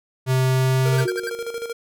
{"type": "tone with pitch glide", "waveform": "square", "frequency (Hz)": [130, 131.13], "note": ["C3", "C3"], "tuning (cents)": [-11, 4], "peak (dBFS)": -17, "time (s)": [0.26, 1.07], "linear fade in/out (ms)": 50, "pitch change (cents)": 15, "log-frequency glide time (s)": [0.45, 0.94]}
{"type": "tone with tremolo", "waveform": "square", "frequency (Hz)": 465.3, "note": "A#4", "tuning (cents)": -3, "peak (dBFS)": -26, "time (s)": [0.85, 1.73], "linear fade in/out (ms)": 10, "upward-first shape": "square", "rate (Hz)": 13, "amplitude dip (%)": 60}
{"type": "tone bursts", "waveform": "square", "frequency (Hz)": 1568, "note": "G6", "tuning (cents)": 0, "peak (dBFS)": -26, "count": 4, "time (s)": [0.98, 1.297], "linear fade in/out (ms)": 5, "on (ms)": 29, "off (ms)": 67}
{"type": "tone with exponential decay", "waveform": "sine", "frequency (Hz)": 366.2, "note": "F#4", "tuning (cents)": -18, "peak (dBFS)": -19, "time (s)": [1.05, 1.65], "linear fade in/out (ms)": 5, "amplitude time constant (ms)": 130}
{"effects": []}